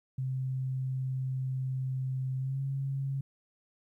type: tone with pitch glide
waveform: sine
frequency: 130.81 to 136.36 Hz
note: C3 to C#3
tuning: 0 to -28 cents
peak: -30 dBFS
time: 0.18-3.21 s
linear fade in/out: 5 ms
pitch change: +72 cents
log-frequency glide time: 2.38-2.61 s
effects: 12-bit